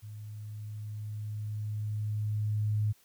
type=tone with level ramp; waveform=sine; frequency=106.1 Hz; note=G#2; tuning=38 cents sharp; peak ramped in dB=-41 to -25 dBFS; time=0.02-2.93 s; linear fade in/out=20 ms; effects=white hiss -64 dBFS RMS until 3.04 s